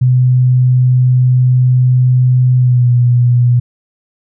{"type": "tone with pitch glide", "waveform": "sine", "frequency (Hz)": [126.5, 122.12], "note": ["B2", "B2"], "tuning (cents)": [42, -19], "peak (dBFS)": -6, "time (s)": [0.01, 3.6], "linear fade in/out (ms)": 10, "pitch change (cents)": -61, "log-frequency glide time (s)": [2.57, 2.89], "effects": []}